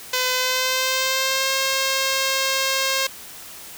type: tone with pitch glide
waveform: 5% pulse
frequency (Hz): 507 to 535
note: B4 to C5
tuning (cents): +45 to +38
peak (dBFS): -8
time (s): 0.13-3.07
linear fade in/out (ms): 5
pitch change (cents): +93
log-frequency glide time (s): 0.32-1.51
effects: white hiss -39 dBFS RMS until 3.77 s